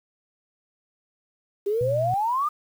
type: exponential sweep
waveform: sine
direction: up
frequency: 392 to 1244.5 Hz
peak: -21 dBFS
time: 1.66-2.49 s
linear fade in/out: 10 ms
type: tone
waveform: sine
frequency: 121.5 Hz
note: B2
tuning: 28 cents flat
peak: -27 dBFS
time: 1.81-2.14 s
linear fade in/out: 0 ms
effects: 8-bit